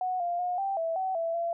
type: tone with pitch steps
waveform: sine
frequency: 737 / 697 / 718 / 783 / 658 / 757 / 664 / 679 Hz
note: F#5 / F5 / F5 / G5 / E5 / F#5 / E5 / F5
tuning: -7 / -4 / +48 / -2 / -3 / +39 / +12 / -49 cents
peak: -27 dBFS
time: 0.01-1.53 s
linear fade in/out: 2 ms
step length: 190 ms
effects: none